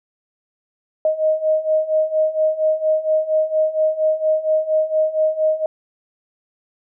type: beating tone pair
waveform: sine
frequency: 622.3 / 626.6 Hz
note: D#5 / D#5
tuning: 0 / +12 cents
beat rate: 4.3 Hz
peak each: -20 / -17 dBFS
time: 1.05-5.66 s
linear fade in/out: 2 ms
effects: none